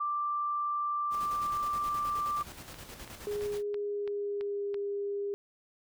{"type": "tone", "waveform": "sine", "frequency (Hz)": 1178, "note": "D6", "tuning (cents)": 5, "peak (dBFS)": -29, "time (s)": [0, 2.43], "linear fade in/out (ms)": 10}
{"type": "noise with tremolo", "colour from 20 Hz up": "pink", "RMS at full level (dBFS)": -45, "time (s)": [1.1, 3.63], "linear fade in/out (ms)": 50, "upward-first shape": "square", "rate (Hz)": 9.5, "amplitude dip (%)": 45}
{"type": "click train", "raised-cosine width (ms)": 0.3, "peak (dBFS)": -30, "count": 8, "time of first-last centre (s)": [2.41, 4.743], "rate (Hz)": 3}
{"type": "tone with pitch glide", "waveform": "sine", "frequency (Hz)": [413.6, 403.7], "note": ["G#4", "G#4"], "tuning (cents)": [-7, -49], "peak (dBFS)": -31, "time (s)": [3.27, 5.34], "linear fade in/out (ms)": 0, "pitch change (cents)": -42, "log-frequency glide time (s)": [3.43, 4.73]}
{"effects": []}